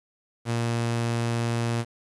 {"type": "tone", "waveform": "sawtooth", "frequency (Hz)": 117.1, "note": "A#2", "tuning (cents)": 8, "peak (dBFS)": -20, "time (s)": [0.45, 1.85], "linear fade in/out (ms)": 50, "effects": ["resampled to 24000 Hz", "8-bit"]}